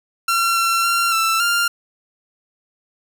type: tone with pitch steps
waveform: sawtooth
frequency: 1364 / 1356 / 1375 / 1332 / 1395 Hz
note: F6 / E6 / F6 / E6 / F6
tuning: -41 / +49 / -27 / +18 / -2 cents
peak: -12 dBFS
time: 0.28-1.68 s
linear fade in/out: 5 ms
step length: 280 ms
effects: 8-bit